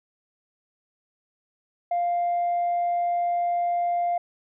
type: tone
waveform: sine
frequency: 698.5 Hz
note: F5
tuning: in tune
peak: -20 dBFS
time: 1.91-4.18 s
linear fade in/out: 5 ms
effects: tanh soft clip ceiling -19 dBFS